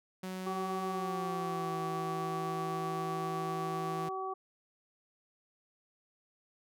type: tone with pitch glide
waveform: sawtooth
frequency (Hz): 186.2 to 163.98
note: F#3 to E3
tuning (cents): +11 to -9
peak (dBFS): -34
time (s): 0.23-4.09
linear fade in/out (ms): 5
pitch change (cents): -220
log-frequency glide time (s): 0.87-1.77
type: harmonic tone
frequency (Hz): 380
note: F#4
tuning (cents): +46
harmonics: 1 / 2 / 3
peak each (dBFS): -39 / -39 / -39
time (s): 0.46-4.34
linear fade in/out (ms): 10
effects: none